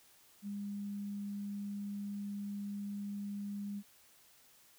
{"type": "tone", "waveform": "sine", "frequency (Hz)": 202.5, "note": "G#3", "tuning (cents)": -43, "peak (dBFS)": -38, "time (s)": [0.42, 3.83], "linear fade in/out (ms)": 50, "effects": ["white hiss -64 dBFS RMS until 4.78 s"]}